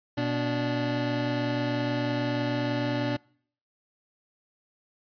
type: tone pair together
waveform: 25% pulse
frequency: 122.4 / 291.1 Hz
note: B2 / D4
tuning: -15 / -15 cents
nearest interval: octave + minor third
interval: 1500 cents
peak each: -26 / -24 dBFS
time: 0.17-3.17 s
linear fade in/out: 10 ms
effects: noise-tail reverb RT60 0.6 s tail -26 dB re dry + resampled to 11025 Hz